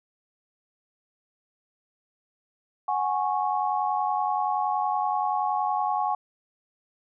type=chord; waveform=sine; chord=F# suspended second; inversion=none; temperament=equal with one note detuned; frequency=740 / 830.6 / 1101.1 Hz; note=F#5 / G#5 / C#6; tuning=0 / 0 / -12 cents; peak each=-28 / -26 / -29 dBFS; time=2.88-6.15 s; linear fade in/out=5 ms; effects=none